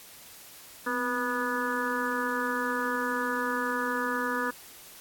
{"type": "harmonic tone with a mistuned harmonic", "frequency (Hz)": 244.9, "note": "B3", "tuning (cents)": -14, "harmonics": [1, 2, 4, 5, 6, 7], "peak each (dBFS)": [-34, -34, -34, -34, -34, -34], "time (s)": [0.86, 4.51], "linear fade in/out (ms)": 10, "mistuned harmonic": 1, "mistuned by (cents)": 65, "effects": ["white hiss -49 dBFS RMS until 5 s", "AAC 64 kbps"]}